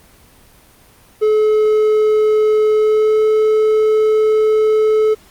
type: tone with pitch glide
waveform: triangle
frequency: 429.3 to 432.8 Hz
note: A4 to A4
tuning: -43 to -29 cents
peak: -8 dBFS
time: 1.21-5.15 s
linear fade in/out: 20 ms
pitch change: +14 cents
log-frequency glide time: 2.74-3.22 s
effects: pink hiss -47 dBFS RMS until 5.3 s + Opus 24 kbps